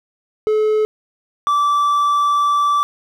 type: tone pair in turn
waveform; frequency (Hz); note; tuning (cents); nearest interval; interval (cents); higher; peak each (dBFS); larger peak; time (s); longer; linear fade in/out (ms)
triangle; 430 / 1162.3; A4 / D6; -40 / -18; octave + perfect fourth; 1722; second; -11; neither; 0.47-0.85 / 1.47-2.83; second; 0
effects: none